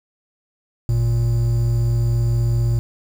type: tone pair together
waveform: triangle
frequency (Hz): 52.11 / 116.54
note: G#1 / A#2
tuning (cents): +7 / 0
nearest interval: octave + major second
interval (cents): 1393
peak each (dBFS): -21 / -14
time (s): 0.89-2.79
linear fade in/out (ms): 0
effects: 7-bit